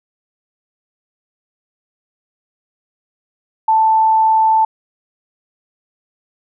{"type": "tone", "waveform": "sine", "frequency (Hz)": 882, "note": "A5", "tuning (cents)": 4, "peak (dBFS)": -9, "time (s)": [3.68, 4.65], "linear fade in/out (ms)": 5, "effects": []}